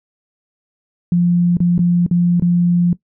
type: tone with dropouts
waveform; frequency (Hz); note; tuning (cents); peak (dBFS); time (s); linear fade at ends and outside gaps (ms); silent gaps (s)
sine; 174.61; F3; 0; -10; 1.12-2.93; 2; 1.57-1.603 / 1.78-1.791 / 2.064-2.111 / 2.398-2.422
effects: noise-tail reverb RT60 0.1 s tail -18 dB re dry